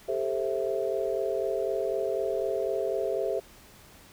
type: chord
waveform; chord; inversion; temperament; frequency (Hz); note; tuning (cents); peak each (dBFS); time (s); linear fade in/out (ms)
sine; A minor seventh; third; just; 396 / 440 / 528 / 660; G4 / A4 / C5 / E5; +18 / 0 / +16 / +2; -31 / -32 / -32 / -32; 0.08-3.4; 10
effects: pink hiss -53 dBFS RMS until 4.12 s